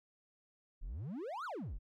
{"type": "exponential two-way sweep", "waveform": "triangle", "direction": "up then down", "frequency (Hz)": [30.87, 1499, 30.87], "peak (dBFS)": -38, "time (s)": [0.81, 1.79], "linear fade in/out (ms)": 20, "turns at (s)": 1.45, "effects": []}